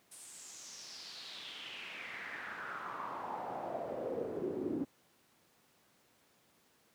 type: noise with band-pass filter sweep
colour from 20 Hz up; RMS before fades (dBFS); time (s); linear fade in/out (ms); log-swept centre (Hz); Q
brown; -42; 0.11-4.85; 10; 9400 to 290; 4.5
effects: pink hiss -69 dBFS RMS until 6.94 s + high-pass 150 Hz 12 dB/octave